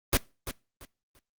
pink noise with echo, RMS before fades -22 dBFS, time 0.13-0.17 s, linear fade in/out 0 ms, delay 340 ms, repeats 3, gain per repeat -12 dB, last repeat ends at 1.19 s, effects noise-tail reverb RT60 0.3 s tail -23 dB re dry + Opus 24 kbps

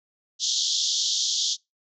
pink band-pass noise, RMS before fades -25 dBFS, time 0.39-1.57 s, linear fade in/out 50 ms, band 3200 to 6900 Hz, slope 96 dB/octave, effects noise-tail reverb RT60 0.2 s tail -25 dB re dry

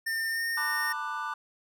square tone with pitch glide, 1806 to 1834.4 Hz, A6 to A#6, +45 to -28 cents, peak -29 dBFS, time 0.06-0.93 s, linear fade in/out 10 ms, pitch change +27 cents, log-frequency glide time 0.29-0.44 s
triangle chord, B minor seventh, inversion third, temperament just, 889 / 987.8 / 1185.3 / 1481.6 Hz, A5 / B5 / D6 / F#6, +18 / 0 / +16 / +2 cents, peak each -36 / -38 / -33 / -35 dBFS, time 0.57-1.34 s, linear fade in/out 5 ms
effects none

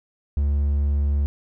triangle tone, 71.6 Hz, D2, 43 cents flat, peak -16 dBFS, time 0.37-1.26 s, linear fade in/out 0 ms, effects none

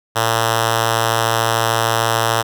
5% pulse tone with notch filter, 113.4 Hz, A#2, 47 cents flat, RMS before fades -17 dBFS, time 0.15-2.43 s, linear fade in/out 20 ms, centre 260 Hz, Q 0.69, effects none

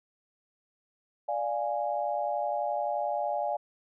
sine chord, D diminished, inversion none, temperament equal, 587.3 / 698.5 / 830.6 Hz, D5 / F5 / Ab5, 0 / 0 / 0 cents, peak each -32 dBFS, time 1.28-3.57 s, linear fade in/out 10 ms, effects none

